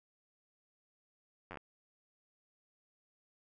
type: slowing click train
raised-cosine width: 0.5 ms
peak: -30 dBFS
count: 6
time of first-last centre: 1.51-1.572 s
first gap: 10 ms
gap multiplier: 1.11
effects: none